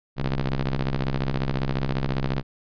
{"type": "ring-modulated tone", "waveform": "sawtooth", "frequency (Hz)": 65.5, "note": "C2", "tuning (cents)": 2, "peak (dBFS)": -16, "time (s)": [0.16, 2.43], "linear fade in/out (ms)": 50, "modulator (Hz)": 72.8, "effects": ["resampled to 11025 Hz"]}